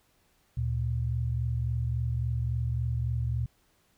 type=tone pair together; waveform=sine; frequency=74.2 / 117.79 Hz; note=D2 / A#2; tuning=+18 / +18 cents; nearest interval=minor sixth; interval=800 cents; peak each=-31 / -28 dBFS; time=0.57-3.46 s; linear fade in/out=5 ms; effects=pink hiss -68 dBFS RMS until 3.97 s